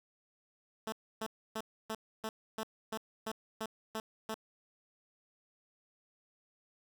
10% pulse tone bursts, 220 Hz, A3, in tune, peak -28 dBFS, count 11, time 0.87-4.342 s, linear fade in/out 2 ms, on 52 ms, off 290 ms, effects none

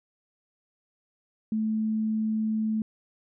sine tone, 218.2 Hz, A3, 14 cents flat, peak -24 dBFS, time 1.52-2.82 s, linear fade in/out 2 ms, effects none

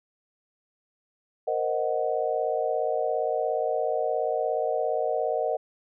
sine chord, C half-diminished seventh, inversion third, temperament equal, 466.2 / 523.3 / 622.3 / 740 Hz, Bb4 / C5 / Eb5 / Gb5, 0 / 0 / 0 / 0 cents, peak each -29 / -31 / -28 / -30 dBFS, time 1.47-5.57 s, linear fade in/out 10 ms, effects none

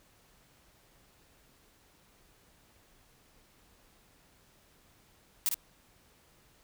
blue noise with echo, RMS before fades -28 dBFS, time 5.46-5.49 s, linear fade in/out 0 ms, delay 53 ms, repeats 1, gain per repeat -4 dB, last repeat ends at 5.543 s, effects pink hiss -64 dBFS RMS until 6.63 s

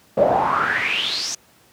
brown noise with band-pass filter sweep, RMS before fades -20 dBFS, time 0.17-1.35 s, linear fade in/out 5 ms, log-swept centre 520 to 6400 Hz, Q 7.5, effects pink hiss -54 dBFS RMS until 1.72 s + high-pass 100 Hz 12 dB/octave

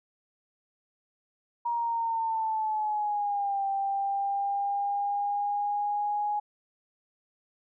sine linear two-way sweep, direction down then up, 949 to 786 to 833 Hz, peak -26 dBFS, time 1.65-6.4 s, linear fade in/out 10 ms, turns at 3.66 s, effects none

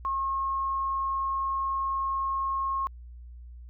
sine tone, 1081 Hz, C#6, 44 cents flat, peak -26 dBFS, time 0.05-2.87 s, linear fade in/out 0 ms, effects added 60 Hz sine -42 dBFS peak until 3.69 s

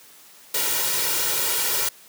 white noise with comb filter, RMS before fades -23 dBFS, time 0.54-1.89 s, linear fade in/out 5 ms, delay 2.1 ms, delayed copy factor +0.75, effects white hiss -49 dBFS RMS until 2.08 s + high-pass 150 Hz 12 dB/octave

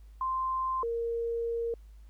sine tone pair in turn, 1044 / 465 Hz, C6 / A#4, -4 / -4 cents, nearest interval octave + major second, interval 1400 cents, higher first, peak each -28 / -29 dBFS, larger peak first, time 0.21-0.83 / 0.83-1.74 s, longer second, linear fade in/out 2 ms, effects added 52 Hz sine -48 dBFS peak until 2.09 s + pink hiss -70 dBFS RMS until 2.09 s

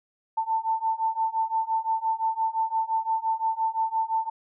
sine beating tone pair, 889 / 894.8 Hz, A5 / A5, +18 / +29 cents, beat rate 5.8 Hz, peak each -27 / -26 dBFS, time 0.37-4.3 s, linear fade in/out 10 ms, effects none

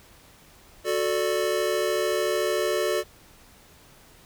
square chord, D major, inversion first, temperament just, 367.1 / 440.5 / 587.3 Hz, F#4 / A4 / D5, -14 / +2 / 0 cents, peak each -28 dBFS, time 0.84-3.04 s, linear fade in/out 50 ms, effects pink hiss -53 dBFS RMS until 4.25 s

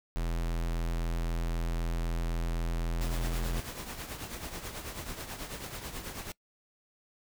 square tone, 41.94 Hz, E1, 31 cents sharp, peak -30 dBFS, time 0.16-3.6 s, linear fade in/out 0 ms
pink noise with tremolo, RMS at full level -38 dBFS, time 3.01-6.32 s, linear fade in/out 2 ms, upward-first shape triangle, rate 9.2 Hz, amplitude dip 65%
effects noise-tail reverb RT60 0.1 s tail -23 dB re dry

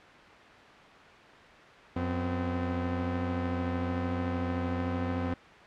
sawtooth tone pair together, 89.89 / 256.3 Hz, F#2 / C4, -50 / -36 cents, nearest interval octave + tritone, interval 1814 cents, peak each -28 dBFS, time 1.96-5.34 s, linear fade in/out 5 ms, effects white hiss -50 dBFS RMS until 5.66 s + low-pass 2000 Hz 12 dB/octave

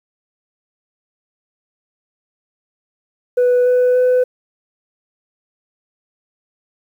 sine tone with pitch steps, 493.9 / 498.2 / 502.5 Hz, B4 / B4 / B4, 0 / +15 / +30 cents, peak -8 dBFS, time 3.37-4.24 s, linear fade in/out 10 ms, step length 290 ms, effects tanh soft clip ceiling -9 dBFS + 8-bit

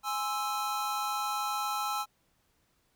square chord, Ab augmented, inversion none, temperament equal, 830.6 / 1046.5 / 1318.5 Hz, Ab5 / C6 / E6, 0 / 0 / 0 cents, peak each -35 / -40 / -34 dBFS, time 0.03-2.06 s, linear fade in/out 50 ms, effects pink hiss -72 dBFS RMS until 2.95 s

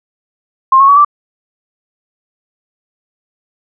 sine tone with pitch steps, 1061 / 1095.9 / 1131.9 / 1169.1 Hz, C6 / C#6 / C#6 / D6, +24 / -20 / +36 / -8 cents, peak -3 dBFS, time 0.72-1.048 s, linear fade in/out 5 ms, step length 82 ms, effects none

